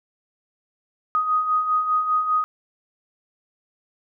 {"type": "beating tone pair", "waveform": "sine", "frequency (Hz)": [1244.5, 1249.5], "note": ["D#6", "D#6"], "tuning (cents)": [0, 7], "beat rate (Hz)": 5, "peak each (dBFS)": [-27, -19], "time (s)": [1.15, 2.44], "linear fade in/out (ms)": 0, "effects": []}